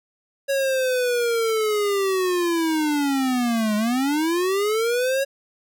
square linear two-way sweep, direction down then up, 554.4 to 207.7 to 554.4 Hz, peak -20 dBFS, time 0.48-5.25 s, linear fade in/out 20 ms, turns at 3.76 s, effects none

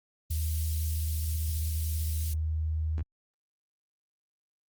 sine tone, 78.6 Hz, D#2, 18 cents sharp, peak -27 dBFS, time 0.3-3.03 s, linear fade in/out 10 ms
white high-pass noise, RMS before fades -40 dBFS, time 0.3-2.34 s, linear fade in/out 10 ms, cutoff 3800 Hz, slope 12 dB/octave
effects Opus 24 kbps

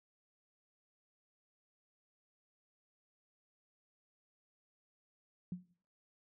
sine tone with exponential decay, 179.8 Hz, F#3, 49 cents flat, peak -35 dBFS, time 5.52-5.71 s, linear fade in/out 2 ms, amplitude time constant 40 ms, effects noise-tail reverb RT60 0.6 s tail -22 dB re dry

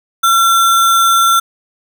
sine tone with sample-and-hold, 1359 Hz, F6, 48 cents flat, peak -7 dBFS, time 0.23-1.4 s, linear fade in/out 10 ms, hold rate 4900 Hz, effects none

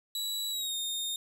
sawtooth tone with pitch glide, 3916 to 3675 Hz, B7 to A#7, -15 to -25 cents, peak -29 dBFS, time 0.15-1.16 s, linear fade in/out 2 ms, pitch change -110 cents, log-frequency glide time 0.51-0.75 s, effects none

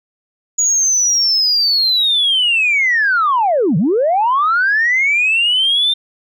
sine linear two-way sweep, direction down then up, 6850 to 141.1 to 3624 Hz, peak -10 dBFS, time 0.58-5.94 s, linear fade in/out 10 ms, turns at 3.77 s, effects tanh soft clip ceiling -7 dBFS

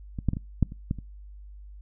clicks, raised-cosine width 5 ms, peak -20 / -10 / -16 / -20 / -8 / -27 / -14 / -26 dBFS, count 8, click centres 0.188 / 0.287 / 0.334 / 0.369 / 0.627 / 0.721 / 0.911 / 0.987 s, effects noise-tail reverb RT60 0.3 s tail -26 dB re dry + added 50 Hz sine -42 dBFS peak until 1.81 s

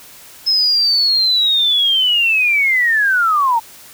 sine linear sweep, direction down, 5190 to 880 Hz, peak -11 dBFS, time 0.46-3.6 s, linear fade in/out 20 ms, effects white hiss -40 dBFS RMS until 3.93 s

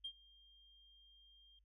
sine tone with ADSR envelope, 3200 Hz, G7, 35 cents sharp, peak -40 dBFS, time 0.04-1.59 s, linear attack 10 ms, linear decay 70 ms, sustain -24 dB, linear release 3 ms, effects tanh soft clip ceiling -36 dBFS + added 50 Hz sine -70 dBFS peak until 1.64 s

